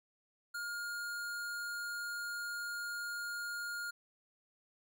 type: tone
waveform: square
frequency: 1419 Hz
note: F6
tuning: 27 cents sharp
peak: -39 dBFS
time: 0.54-3.91 s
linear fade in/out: 10 ms
effects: none